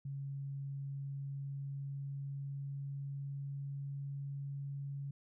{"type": "tone with pitch glide", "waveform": "sine", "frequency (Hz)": [138.59, 139.8], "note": ["C#3", "C#3"], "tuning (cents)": [0, 15], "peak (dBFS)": -39, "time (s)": [0.05, 5.11], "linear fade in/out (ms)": 5, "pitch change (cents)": 15, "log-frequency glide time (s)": [0.7, 4.25], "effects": []}